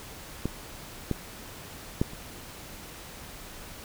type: clicks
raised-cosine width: 3 ms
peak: -14 / -13 / -10 / -29 dBFS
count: 4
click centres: 0.456 / 1.113 / 2.015 / 2.134 s
effects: pink hiss -44 dBFS RMS until 3.84 s